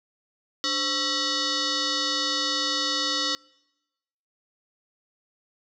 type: tone with frequency modulation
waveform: sine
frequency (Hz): 293.7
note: D4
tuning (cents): 0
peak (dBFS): -23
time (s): 0.64-3.35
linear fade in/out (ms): 0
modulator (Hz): 815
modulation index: 6.4
effects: noise-tail reverb RT60 1.0 s tail -26 dB re dry